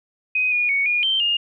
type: tone with pitch steps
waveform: sine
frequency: 2509 / 2444 / 2228 / 2436 / 3124 / 2833 Hz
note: D#7 / D#7 / C#7 / D#7 / G7 / F7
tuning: +14 / -32 / +8 / -37 / -7 / +24 cents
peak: -17 dBFS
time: 0.35-1.37 s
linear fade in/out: 5 ms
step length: 170 ms
effects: none